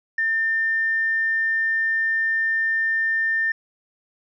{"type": "tone", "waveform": "triangle", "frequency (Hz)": 1800, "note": "A6", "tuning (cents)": 39, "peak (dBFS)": -15, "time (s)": [0.18, 3.52], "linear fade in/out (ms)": 5, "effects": ["tanh soft clip ceiling -17 dBFS", "resampled to 16000 Hz"]}